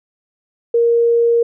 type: tone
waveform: sine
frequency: 468.1 Hz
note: A#4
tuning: 7 cents sharp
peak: -10 dBFS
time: 0.74-1.43 s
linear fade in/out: 5 ms
effects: none